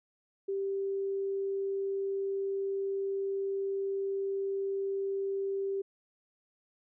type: tone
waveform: sine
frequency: 392 Hz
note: G4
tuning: in tune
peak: -30 dBFS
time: 0.48-5.82 s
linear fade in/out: 10 ms
effects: none